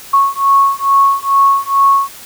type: beating tone pair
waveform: sine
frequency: 1102 / 1104.3 Hz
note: C#6 / C#6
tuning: -11 / -7 cents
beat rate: 2.3 Hz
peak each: -11 / -11 dBFS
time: 0.13-2.09 s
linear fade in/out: 10 ms
effects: white hiss -34 dBFS RMS until 2.25 s